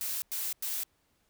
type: noise bursts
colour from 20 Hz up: blue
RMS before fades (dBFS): -34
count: 3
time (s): 0.01-0.834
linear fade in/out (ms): 0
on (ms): 210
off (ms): 97
effects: pink hiss -72 dBFS RMS until 1.29 s